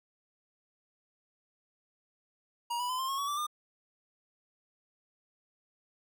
square tone with pitch steps, 950 / 982.9 / 1017 / 1052.3 / 1088.7 / 1126.5 / 1165.5 / 1205.9 Hz, A#5 / B5 / C6 / C6 / C#6 / C#6 / D6 / D6, +33 / -9 / -50 / +10 / -32 / +28 / -14 / +45 cents, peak -32 dBFS, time 2.7-3.468 s, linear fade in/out 10 ms, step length 96 ms, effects none

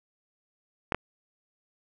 clicks, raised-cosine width 0.5 ms, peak -11 dBFS, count 2, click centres 0.922 / 0.946 s, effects none

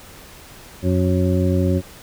harmonic tone, 91.5 Hz, F#2, 19 cents flat, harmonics 1 / 2 / 3 / 4 / 6, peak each -18 / -21 / -23 / -24 / -26 dBFS, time 0.82-1.82 s, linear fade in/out 50 ms, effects pink hiss -42 dBFS RMS until 2.02 s

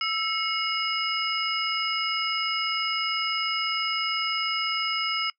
sine tone cluster, 1318 / 2180 / 2877 / 5060 Hz, E6 / C#7 / F#7 / D#8, -1 / -29 / -49 / +28 cents, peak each -30 dBFS, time 0.01-5.3 s, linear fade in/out 2 ms, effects noise-tail reverb RT60 0.1 s tail -23 dB re dry

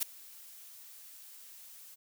blue noise with ADSR envelope, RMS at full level -28 dBFS, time 0-1.96 s, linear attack 25 ms, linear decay 6 ms, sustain -24 dB, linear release 26 ms, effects none

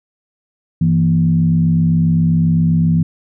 sine tone with frequency modulation, 164.81 Hz, E3, in tune, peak -10 dBFS, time 0.81-3.03 s, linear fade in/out 5 ms, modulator 67.6 Hz, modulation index 0.68, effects none

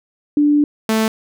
sine / sawtooth tone pair in turn, 293.7 / 220.4 Hz, D4 / A3, 0 / +3 cents, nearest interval perfect fourth, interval 497 cents, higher first, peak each -10 dBFS, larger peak neither, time 0.37-0.64 / 0.89-1.08 s, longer first, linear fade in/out 2 ms, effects none

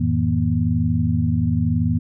sine tone cluster, 88.4 / 109.3 / 161.5 / 239 Hz, F2 / A2 / E3 / A#3, +22 / -11 / -35 / +43 cents, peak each -22 dBFS, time 0-1.99 s, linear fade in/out 10 ms, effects none

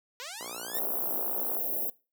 5% pulse linear sweep, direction up, 467.4 to 1864.7 Hz, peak -27 dBFS, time 0.2-0.79 s, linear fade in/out 0 ms
click train, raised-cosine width 1 ms, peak -26 dBFS, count 69, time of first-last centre 0.41-1.568 s, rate 58.7 Hz
white band-stop noise, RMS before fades -31 dBFS, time 0.74-1.9 s, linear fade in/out 5 ms, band 740 to 12000 Hz, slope 48 dB/octave
effects noise-tail reverb RT60 0.3 s tail -21 dB re dry + high-pass 300 Hz 12 dB/octave

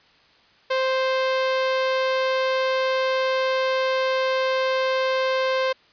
sawtooth tone, 523.3 Hz, C5, in tune, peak -16 dBFS, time 0.7-5.73 s, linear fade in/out 10 ms, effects white hiss -56 dBFS RMS until 5.92 s + resampled to 11025 Hz

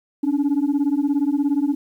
sine beating tone pair, 277.2 / 294.2 Hz, C#4 / D4, 0 / +3 cents, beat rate 17 Hz, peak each -18 dBFS, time 0.23-1.75 s, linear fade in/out 10 ms, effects tanh soft clip ceiling -14 dBFS + 9-bit

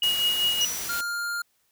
sine tone with tremolo, 2884 Hz, F#7, 45 cents flat, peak -19 dBFS, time 0.02-0.65 s, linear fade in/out 2 ms, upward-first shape triangle, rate 5.1 Hz, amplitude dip 55%
white noise, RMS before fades -33 dBFS, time 0.03-1.01 s, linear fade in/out 2 ms
sine tone with exponential decay, 5880 Hz, F#8, 12 cents flat, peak -24 dBFS, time 0.61-1.26 s, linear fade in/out 0 ms, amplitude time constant 140 ms
square tone, 1404 Hz, F6, 9 cents sharp, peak -28 dBFS, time 0.89-1.42 s, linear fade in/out 5 ms
effects white hiss -69 dBFS RMS until 1.71 s

